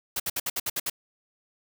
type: noise bursts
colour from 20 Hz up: white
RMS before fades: -29 dBFS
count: 8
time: 0.16-0.899 s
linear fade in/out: 5 ms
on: 39 ms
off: 61 ms
effects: none